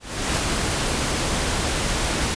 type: noise with ADSR envelope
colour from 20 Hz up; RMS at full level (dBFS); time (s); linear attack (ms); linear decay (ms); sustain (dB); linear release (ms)
pink; -21; 0-2.35; 370; 6; -2; 13
effects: resampled to 22050 Hz